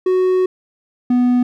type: tone pair in turn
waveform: triangle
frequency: 370 / 246.9 Hz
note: F#4 / B3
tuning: 0 / 0 cents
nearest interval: perfect fifth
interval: 700 cents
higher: first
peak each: -10 / -9 dBFS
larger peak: second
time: 0.06-0.46 / 1.1-1.43 s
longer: first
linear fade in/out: 5 ms
effects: none